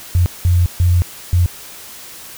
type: tone bursts at uneven times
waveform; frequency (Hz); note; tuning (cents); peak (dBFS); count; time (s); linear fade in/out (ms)
sine; 88.2; F2; +18; -9; 4; 0.15-0.26 / 0.45-0.66 / 0.8-1.02 / 1.33-1.46; 0
effects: white hiss -35 dBFS RMS until 2.37 s